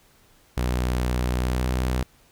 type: tone with pitch glide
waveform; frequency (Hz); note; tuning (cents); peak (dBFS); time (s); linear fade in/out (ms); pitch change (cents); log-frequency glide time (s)
sawtooth; 61.74 to 62.89; B1 to B1; 0 to +32; -18; 0.57-2.03; 5; +32; 1.35-1.65
effects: pink hiss -58 dBFS RMS until 2.31 s